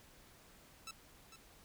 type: tone with echo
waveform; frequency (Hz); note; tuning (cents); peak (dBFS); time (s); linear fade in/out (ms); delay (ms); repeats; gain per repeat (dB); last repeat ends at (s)
10% pulse; 1318.5; E6; 0; -37; 0.87-0.91; 2; 450; 1; -10; 1.36
effects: pink hiss -62 dBFS RMS until 1.64 s